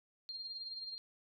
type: tone with tremolo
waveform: sine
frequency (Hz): 4203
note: C8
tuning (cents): +7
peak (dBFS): -40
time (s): 0.29-0.98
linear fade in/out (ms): 0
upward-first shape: sine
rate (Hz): 19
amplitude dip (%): 50
effects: none